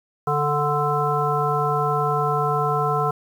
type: harmonic tone with a mistuned harmonic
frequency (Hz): 146.83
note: D3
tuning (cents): 0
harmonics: 1 / 3 / 5 / 7 / 9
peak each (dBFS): -25 / -25 / -25 / -25 / -25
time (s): 0.27-3.11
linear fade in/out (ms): 5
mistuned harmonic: 7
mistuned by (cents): +15
effects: 8-bit